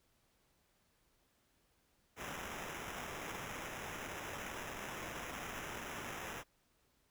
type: noise with sample-and-hold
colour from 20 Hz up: blue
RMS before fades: -45 dBFS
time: 2.16-6.44 s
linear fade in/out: 50 ms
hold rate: 4410 Hz
effects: pink hiss -75 dBFS RMS until 7.1 s